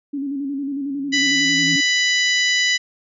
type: tone with vibrato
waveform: sine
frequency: 278.5 Hz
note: C#4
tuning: 8 cents sharp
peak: -22 dBFS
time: 0.13-1.81 s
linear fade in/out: 10 ms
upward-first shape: square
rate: 11 Hz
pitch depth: 50 cents each way
type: tone with exponential growth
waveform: sine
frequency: 165 Hz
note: E3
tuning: 2 cents sharp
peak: -23 dBFS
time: 0.61-1.76 s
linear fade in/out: 5 ms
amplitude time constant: 250 ms
type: harmonic tone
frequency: 991 Hz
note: B5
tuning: 6 cents sharp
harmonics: 2 / 3 / 4 / 5 / 6 / 7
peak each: -18 / -22 / -24 / -26 / -28 / -29 dBFS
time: 1.12-2.78 s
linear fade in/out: 20 ms
effects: none